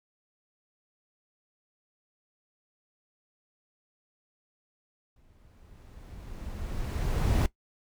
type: noise with exponential growth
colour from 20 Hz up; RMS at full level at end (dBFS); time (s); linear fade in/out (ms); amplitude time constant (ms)
brown; -22; 5.16-7.46; 2; 500
effects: noise-tail reverb RT60 0.1 s tail -18 dB re dry